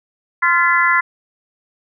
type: harmonic tone with a mistuned harmonic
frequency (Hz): 346.4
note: F4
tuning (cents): -14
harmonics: 3 / 4 / 5 / 6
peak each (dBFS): -17 / -17 / -17 / -17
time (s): 0.42-1.01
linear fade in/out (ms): 10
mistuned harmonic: 6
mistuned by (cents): -56
effects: none